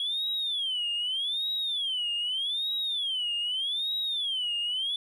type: tone with vibrato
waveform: sine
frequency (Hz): 3293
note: G#7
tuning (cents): -15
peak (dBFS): -26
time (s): 0-4.96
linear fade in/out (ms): 2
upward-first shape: sine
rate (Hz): 0.82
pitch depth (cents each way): 260
effects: tanh soft clip ceiling -24 dBFS + 11-bit